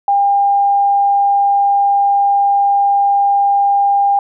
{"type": "tone", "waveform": "sine", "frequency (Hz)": 802, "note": "G5", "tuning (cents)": 39, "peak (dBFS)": -9, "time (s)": [0.08, 4.19], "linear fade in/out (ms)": 2, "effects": []}